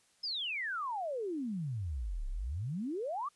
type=exponential two-way sweep; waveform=sine; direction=down then up; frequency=5230 to 30.87 to 1234 Hz; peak=-34 dBFS; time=0.23-3.29 s; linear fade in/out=10 ms; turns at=2.28 s; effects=white hiss -69 dBFS RMS until 3.35 s + resampled to 24000 Hz